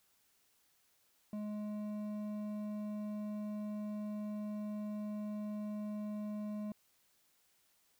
sine tone with hard clipping, 210 Hz, G#3, 19 cents sharp, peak -40 dBFS, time 1.33-6.72 s, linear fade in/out 2 ms, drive 8 dB, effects white hiss -73 dBFS RMS until 7.99 s

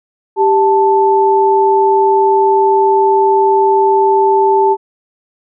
sine tone pair together, 392.4 / 880 Hz, G4 / A5, +2 / 0 cents, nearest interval octave + major second, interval 1398 cents, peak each -10 dBFS, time 0.36-4.77 s, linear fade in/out 50 ms, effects none

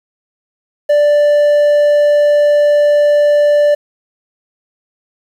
triangle tone, 587.3 Hz, D5, in tune, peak -5 dBFS, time 0.89-3.75 s, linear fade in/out 10 ms, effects 7-bit

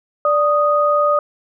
sine tone pair together, 587.3 / 1241.9 Hz, D5 / D#6, 0 / -4 cents, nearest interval octave + minor second, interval 1296 cents, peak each -15 dBFS, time 0.25-1.19 s, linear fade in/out 2 ms, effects none

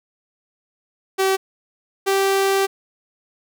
sawtooth tone pair in turn, 383.8 / 390.1 Hz, G4 / G4, -37 / -8 cents, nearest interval unison, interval 29 cents, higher second, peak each -12 dBFS, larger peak neither, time 1.18-1.37 / 2.06-2.67 s, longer second, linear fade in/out 20 ms, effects none

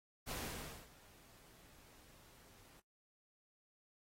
pink noise with ADSR envelope, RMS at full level -43 dBFS, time 0.26-2.8 s, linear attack 32 ms, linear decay 580 ms, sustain -21 dB, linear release 4 ms, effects noise-tail reverb RT60 0.2 s tail -25 dB re dry + AAC 48 kbps

